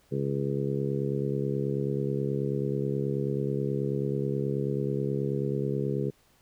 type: harmonic tone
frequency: 69.3 Hz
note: C#2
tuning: in tune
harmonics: 2 / 3 / 4 / 5 / 6 / 7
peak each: -30 / -34 / -40 / -35 / -32 / -37 dBFS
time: 0.11-6.11 s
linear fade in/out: 20 ms
effects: pink hiss -64 dBFS RMS until 6.41 s